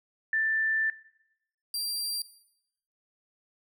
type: tone pair in turn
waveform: sine / sawtooth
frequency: 1771 / 4728 Hz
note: A6 / D8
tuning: +11 / +11 cents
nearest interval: octave + perfect fourth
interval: 1700 cents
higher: second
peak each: -24 / -27 dBFS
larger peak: first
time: 0.33-0.9 / 1.74-2.22 s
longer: first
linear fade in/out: 2 ms
effects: noise-tail reverb RT60 0.8 s tail -18 dB re dry